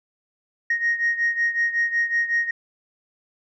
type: beating tone pair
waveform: sine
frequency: 1867 / 1872.4 Hz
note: A#6 / A#6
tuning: +2 / +7 cents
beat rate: 5.4 Hz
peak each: -20 / -24 dBFS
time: 0.7-2.51 s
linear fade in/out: 5 ms
effects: tanh soft clip ceiling -14 dBFS